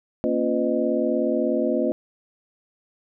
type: tone cluster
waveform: sine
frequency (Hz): 232.3 / 272.1 / 348.7 / 506 / 616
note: A#3 / C#4 / F4 / B4 / D#5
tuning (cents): -6 / -32 / -3 / +42 / -17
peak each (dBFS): -26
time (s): 0.24-1.92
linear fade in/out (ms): 0
effects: none